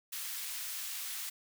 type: high-pass noise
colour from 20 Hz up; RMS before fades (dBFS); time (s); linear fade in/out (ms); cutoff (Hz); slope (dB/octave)
white; -40; 0.12-1.3; 10; 1500; 12
effects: none